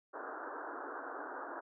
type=band-pass noise; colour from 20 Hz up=white; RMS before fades=-44 dBFS; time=0.13-1.61 s; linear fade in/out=20 ms; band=270 to 1600 Hz; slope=96 dB/octave; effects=none